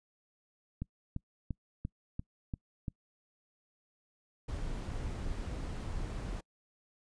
click train, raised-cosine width 5 ms, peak -24 dBFS, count 7, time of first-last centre 0.82-2.882 s, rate 2.91 Hz
brown noise, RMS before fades -38 dBFS, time 4.48-6.41 s, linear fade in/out 10 ms
effects noise-tail reverb RT60 0.1 s tail -26 dB re dry + resampled to 22050 Hz

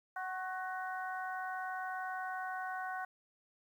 harmonic tone with a mistuned harmonic, 373.3 Hz, F#4, 15 cents sharp, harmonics 2 / 3 / 4 / 5, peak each -40 / -45 / -42 / -50 dBFS, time 0.16-3.05 s, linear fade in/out 5 ms, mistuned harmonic 3, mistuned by -33 cents, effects 11-bit

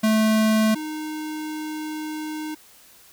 square tone pair in turn, 218 / 308.3 Hz, A3 / D#4, -16 / -16 cents, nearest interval tritone, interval 600 cents, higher second, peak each -17 / -29 dBFS, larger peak first, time 0.03-0.75 / 0.75-2.55 s, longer second, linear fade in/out 10 ms, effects white hiss -51 dBFS RMS until 3.12 s

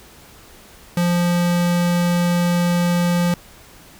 square tone, 174.61 Hz, F3, in tune, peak -16 dBFS, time 0.97-3.34 s, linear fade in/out 2 ms, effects pink hiss -45 dBFS RMS until 3.99 s

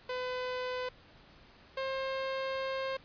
sawtooth tone pair in turn, 504 / 532.6 Hz, B4 / C5, +35 / +31 cents, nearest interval minor second, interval 96 cents, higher second, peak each -30 / -29 dBFS, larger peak second, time 0.09-0.89 / 1.77-2.97 s, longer second, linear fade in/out 5 ms, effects pink hiss -58 dBFS RMS until 3.04 s + resampled to 11025 Hz

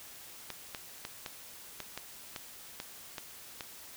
clicks, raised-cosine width 0.2 ms, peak -21 dBFS, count 10, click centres 0.503 / 0.748 / 1.051 / 1.262 / 1.803 / 1.976 / 2.362 / 2.801 / 3.182 / 3.608 s, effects white hiss -50 dBFS RMS until 3.96 s

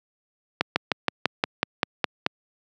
slowing click train, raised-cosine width 0.3 ms, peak -3 dBFS, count 10, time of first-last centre 0.61-2.264 s, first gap 150 ms, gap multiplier 1.05, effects high-pass 150 Hz 12 dB/octave

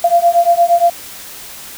sine beating tone pair, 685 / 693.6 Hz, F5 / F5, -34 / -12 cents, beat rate 8.6 Hz, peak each -11 dBFS, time 0.04-0.9 s, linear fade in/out 5 ms, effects white hiss -32 dBFS RMS until 1.77 s

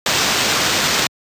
blue noise with sample-and-hold, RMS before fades -17 dBFS, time 0.06-1.07 s, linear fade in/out 2 ms, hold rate 11025 Hz, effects high-pass 80 Hz 12 dB/octave + resampled to 32000 Hz

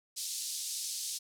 pink band-pass noise, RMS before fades -38 dBFS, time 0.16-1.19 s, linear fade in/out 20 ms, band 4300 to 11000 Hz, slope 24 dB/octave, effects none

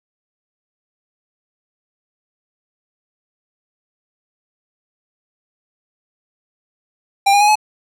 square tone with pitch steps, 794 / 813 / 832.5 / 852.5 Hz, G5 / G#5 / G#5 / G#5, +22 / -37 / +4 / +45 cents, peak -10 dBFS, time 7.26-7.556 s, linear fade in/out 10 ms, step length 74 ms, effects low-pass 11000 Hz 12 dB/octave

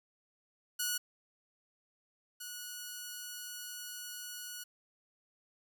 5% pulse tone pair in turn, 1463 / 1463 Hz, F#6 / F#6, -20 / -20 cents, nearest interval unison, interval 0 cents, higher neither, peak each -21 / -31 dBFS, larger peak first, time 0.79-0.98 / 2.4-4.64 s, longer second, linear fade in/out 10 ms, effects none

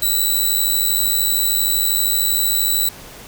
5% pulse tone with amplitude modulation, 3951 Hz, B7, in tune, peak -5 dBFS, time 0.02-2.89 s, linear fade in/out 5 ms, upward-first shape sine, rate 92.9 Hz, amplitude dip 55%, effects pink hiss -38 dBFS RMS until 3.27 s

